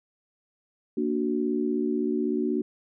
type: chord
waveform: sine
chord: Bb augmented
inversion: none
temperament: equal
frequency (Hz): 233.1 / 293.7 / 370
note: Bb3 / D4 / F#4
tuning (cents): 0 / 0 / 0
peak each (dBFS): -28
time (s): 0.97-2.62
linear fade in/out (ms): 5
effects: none